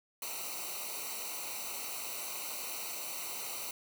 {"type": "noise with comb filter", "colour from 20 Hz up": "white", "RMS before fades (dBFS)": -40, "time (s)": [0.22, 3.71], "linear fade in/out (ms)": 2, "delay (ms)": 0.59, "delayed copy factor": -0.95, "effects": []}